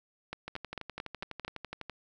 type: two click trains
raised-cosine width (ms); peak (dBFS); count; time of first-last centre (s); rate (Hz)
0.3; -23 / -21; 18 / 6; 0.48-1.897 / 0.33-1.449; 12 / 4.47
effects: none